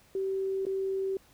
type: tone with dropouts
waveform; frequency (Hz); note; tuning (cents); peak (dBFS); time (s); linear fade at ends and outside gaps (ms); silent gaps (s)
sine; 385.4; G4; -29; -28; 0.15-1.17; 2; 0.653-0.666
effects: pink hiss -61 dBFS RMS until 1.33 s